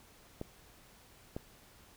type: clicks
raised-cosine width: 2 ms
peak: -25 dBFS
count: 2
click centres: 0.414 / 1.365 s
effects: pink hiss -60 dBFS RMS until 1.96 s